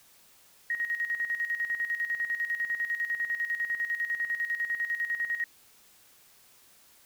sine tone with tremolo, 1881 Hz, A#6, 15 cents sharp, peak -26 dBFS, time 0.7-5.44 s, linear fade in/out 2 ms, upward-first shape square, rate 10 Hz, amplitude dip 65%, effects white hiss -59 dBFS RMS until 7.05 s

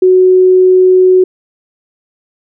sine tone, 370 Hz, F#4, in tune, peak -3 dBFS, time 0.02-1.24 s, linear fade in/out 5 ms, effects none

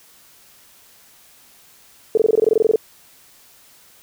sine tone bursts, 440 Hz, A4, in tune, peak -10 dBFS, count 14, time 2.15-2.759 s, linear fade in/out 2 ms, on 24 ms, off 21 ms, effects white hiss -50 dBFS RMS until 4.02 s

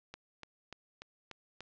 click train, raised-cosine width 0.2 ms, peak -27 dBFS, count 6, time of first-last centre 0.14-1.606 s, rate 3.41 Hz, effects low-pass 5000 Hz 12 dB/octave

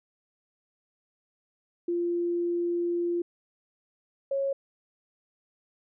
sine tone pair in turn, 346.1 / 549.4 Hz, F4 / C#5, -16 / -16 cents, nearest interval minor sixth, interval 800 cents, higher second, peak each -25 dBFS, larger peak neither, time 1.88-3.22 / 4.31-4.53 s, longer first, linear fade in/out 5 ms, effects none

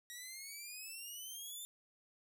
10% pulse exponential sweep, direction up, 1900 to 3589 Hz, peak -38 dBFS, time 0.1-1.65 s, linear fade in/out 0 ms, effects none

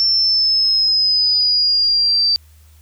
sine exponential sweep, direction down, 5400 to 4648 Hz, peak -12 dBFS, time 0-2.36 s, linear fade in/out 0 ms, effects added 77 Hz sine -44 dBFS peak until 2.81 s + white hiss -55 dBFS RMS until 2.81 s

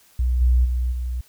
sine tone with level steps, 61.74 Hz, B1, in tune, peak -17 / -13 / -19 / -23 dBFS, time 0.19-1.21 s, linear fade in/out 5 ms, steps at 0.4 / 0.64 / 0.91 s, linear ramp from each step 20 ms, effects white hiss -55 dBFS RMS until 1.28 s

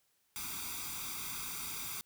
white noise with comb filter, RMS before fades -41 dBFS, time 0.36-2.01 s, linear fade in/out 0 ms, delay 0.84 ms, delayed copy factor +0.9, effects white hiss -75 dBFS RMS until 2.05 s

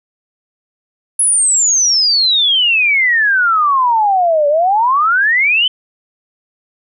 sine exponential two-way sweep, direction down then up, 10548 to 569 to 3102 Hz, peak -9 dBFS, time 1.19-5.68 s, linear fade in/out 5 ms, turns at 4.48 s, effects none

